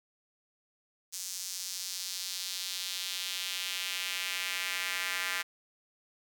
square tone with high-pass filter sweep, 92.5 Hz, F#2, in tune, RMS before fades -36 dBFS, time 1.12-5.43 s, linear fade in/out 20 ms, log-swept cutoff 6200 to 1800 Hz, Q 1.7, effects none

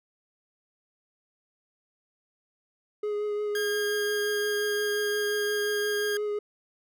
triangle tone with vibrato, 417.2 Hz, G#4, 8 cents sharp, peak -25 dBFS, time 3.03-6.39 s, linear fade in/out 5 ms, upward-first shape triangle, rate 5.7 Hz, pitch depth 18 cents each way
sawtooth tone, 1620 Hz, G#6, 43 cents flat, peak -26 dBFS, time 3.55-6.17 s, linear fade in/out 2 ms
effects none

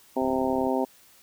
harmonic tone, 130.81 Hz, C3, in tune, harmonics 2 / 3 / 4 / 5 / 6 / 7, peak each -27 / -29 / -30 / -31 / -32 / -32 dBFS, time 0.16-0.85 s, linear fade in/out 10 ms
click train, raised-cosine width 2 ms, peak -27 dBFS, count 17, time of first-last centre 0.22-0.669 s, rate 35.6 Hz
effects white hiss -56 dBFS RMS until 1.22 s

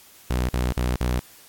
sawtooth tone bursts, 61.74 Hz, B1, in tune, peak -17 dBFS, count 4, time 0.3-1.195 s, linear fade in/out 5 ms, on 190 ms, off 45 ms, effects white hiss -50 dBFS RMS until 1.48 s + AAC 64 kbps

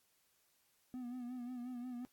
triangle tone with vibrato, 246.9 Hz, B3, in tune, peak -40 dBFS, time 0.94-2.05 s, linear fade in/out 0 ms, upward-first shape sine, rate 5.6 Hz, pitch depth 55 cents each way, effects white hiss -75 dBFS RMS until 2.12 s + AAC 64 kbps

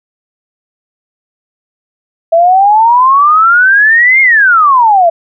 sine exponential two-way sweep, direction up then down, 652 to 2161 to 652 Hz, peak -3 dBFS, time 2.32-5.1 s, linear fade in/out 10 ms, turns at 4.21 s, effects none

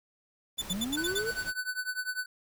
pink noise, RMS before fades -44 dBFS, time 0.57-1.53 s, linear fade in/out 50 ms
sawtooth tone bursts, 3502 Hz, A7, 9 cents flat, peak -26 dBFS, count 6, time 0.58-1.19 s, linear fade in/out 10 ms, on 40 ms, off 74 ms
triangle linear sweep, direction up, 171.6 to 470.2 Hz, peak -30 dBFS, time 0.7-1.31 s, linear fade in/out 5 ms
square tone with tremolo, 1500 Hz, F#6, 23 cents sharp, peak -29 dBFS, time 0.97-2.26 s, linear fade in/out 5 ms, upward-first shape triangle, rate 10 Hz, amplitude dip 95%
effects none

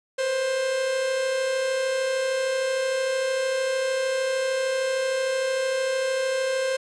45% pulse tone pair together, 493.9 / 527.1 Hz, B4 / C5, 0 / +13 cents, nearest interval minor second, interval 113 cents, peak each -34 / -23 dBFS, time 0.18-6.77 s, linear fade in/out 10 ms, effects resampled to 22050 Hz + 9-bit

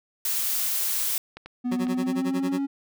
blue noise, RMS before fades -26 dBFS, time 0.25-1.18 s, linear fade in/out 2 ms
clicks, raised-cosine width 0.3 ms, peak -24 dBFS, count 4, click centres 1.37 / 1.46 / 1.723 / 1.869 s
triangle tone with pitch glide, 246.9 to 277.1 Hz, B3 to C#4, 0 to -1 cents, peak -22 dBFS, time 1.64-2.67 s, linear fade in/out 20 ms, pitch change +199 cents, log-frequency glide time 1.8-2.56 s
25% pulse tone with tremolo, 185 Hz, F#3, in tune, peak -23 dBFS, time 1.71-2.61 s, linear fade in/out 10 ms, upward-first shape sine, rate 11 Hz, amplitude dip 100%
effects none

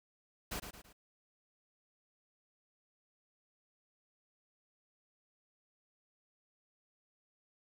pink noise with echo, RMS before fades -40 dBFS, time 0.51-0.6 s, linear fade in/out 10 ms, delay 110 ms, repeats 3, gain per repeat -7 dB, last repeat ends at 0.93 s, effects none

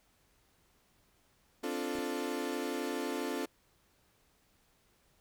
35% pulse chord, D minor seventh, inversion third, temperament equal, 261.6 / 293.7 / 349.2 / 440 Hz, C4 / D4 / F4 / A4, 0 / 0 / 0 / 0 cents, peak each -38 dBFS, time 1.63-3.46 s, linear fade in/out 10 ms
clicks, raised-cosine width 2 ms, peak -35 dBFS, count 2, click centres 1.954 / 1.986 s
effects pink hiss -70 dBFS RMS until 5.2 s

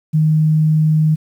sine tone, 155.56 Hz, D#3, in tune, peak -10 dBFS, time 0.13-1.16 s, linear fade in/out 20 ms, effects 8-bit

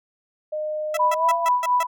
sine tone with pitch glide, 612 to 679.1 Hz, D#5 to F5, -29 to -49 cents, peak -24 dBFS, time 0.52-1.46 s, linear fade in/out 10 ms, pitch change +180 cents, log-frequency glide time 1.13-1.29 s
15% pulse tone bursts, 659.3 Hz, E5, in tune, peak -17 dBFS, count 6, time 0.94-1.832 s, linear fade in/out 5 ms, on 32 ms, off 140 ms
sine tone with tremolo, 987.8 Hz, B5, in tune, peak -15 dBFS, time 0.99-1.87 s, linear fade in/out 10 ms, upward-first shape sine, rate 4.3 Hz, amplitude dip 70%
effects none

